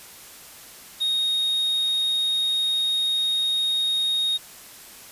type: tone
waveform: triangle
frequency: 3729 Hz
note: A#7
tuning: in tune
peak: -19 dBFS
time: 1-4.38 s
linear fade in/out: 20 ms
effects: white hiss -44 dBFS RMS until 5.11 s + resampled to 32000 Hz